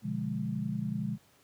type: chord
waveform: sine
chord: B diminished seventh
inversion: none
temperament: equal with one note detuned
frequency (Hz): 123.47 / 146.83 / 176.64 / 207.7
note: B2 / D3 / F3 / Ab3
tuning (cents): 0 / 0 / +20 / 0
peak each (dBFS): -37 / -37 / -37 / -34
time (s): 0.02-1.18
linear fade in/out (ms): 50
effects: pink hiss -64 dBFS RMS until 1.43 s + high-pass 80 Hz 12 dB/octave